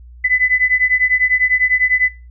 sine beating tone pair, 2000 / 2010 Hz, B6 / B6, +21 / +30 cents, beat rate 10 Hz, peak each -15 dBFS, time 0.24-2.09 s, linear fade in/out 10 ms, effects noise-tail reverb RT60 0.3 s tail -19 dB re dry + added 60 Hz sine -36 dBFS peak until 2.3 s

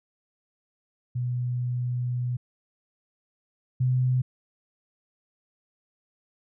sine tone pair in turn, 123.47 / 127.23 Hz, B2 / C3, 0 / -48 cents, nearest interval minor second, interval 52 cents, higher second, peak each -25 / -20 dBFS, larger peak second, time 1.15-2.37 / 3.8-4.22 s, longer first, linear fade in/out 10 ms, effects none

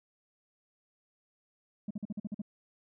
sine tone bursts, 207.7 Hz, G#3, in tune, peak -31 dBFS, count 8, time 1.88-2.418 s, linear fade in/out 5 ms, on 27 ms, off 46 ms, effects tanh soft clip ceiling -32 dBFS

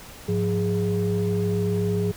sine tone cluster, 104.4 / 177.7 / 413.6 Hz, G#2 / F3 / G#4, +10 / +30 / -7 cents, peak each -24 dBFS, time 0.28-2.12 s, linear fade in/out 10 ms, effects tanh soft clip ceiling -15 dBFS + pink hiss -43 dBFS RMS until 2.16 s

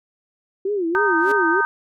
sine tone with vibrato, 370 Hz, F#4, in tune, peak -19 dBFS, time 0.65-1.61 s, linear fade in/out 5 ms, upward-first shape sine, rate 3.3 Hz, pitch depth 210 cents each way
harmonic tone, 309.1 Hz, D#4, 11 cents flat, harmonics 3 / 4 / 5, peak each -22 / -23 / -19 dBFS, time 0.95-1.65 s, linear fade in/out 0 ms
sawtooth tone with exponential growth, 287.9 Hz, D4, 34 cents flat, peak -23 dBFS, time 1.14-1.32 s, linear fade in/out 5 ms, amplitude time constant 39 ms
effects none

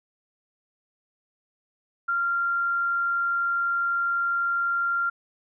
sine tone, 1386 Hz, F6, 14 cents flat, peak -22 dBFS, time 2.08-5.1 s, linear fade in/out 10 ms, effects none

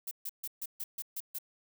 violet noise bursts, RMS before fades -38 dBFS, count 8, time 0.07-1.386 s, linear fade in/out 5 ms, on 42 ms, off 140 ms, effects none

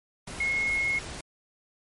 sine tone in noise, 2164 Hz, C#7, 42 cents flat, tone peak -24 dBFS, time 0.4-0.99 s, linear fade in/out 5 ms, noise pink, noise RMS -39 dBFS, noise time 0.27-1.21 s, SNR +12 dB, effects MP3 48 kbps

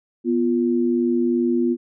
sine tone pair together, 245.1 / 347.7 Hz, B3 / F4, -13 / -8 cents, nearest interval tritone, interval 605 cents, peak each -19 / -20 dBFS, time 0.24-1.77 s, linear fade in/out 50 ms, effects none

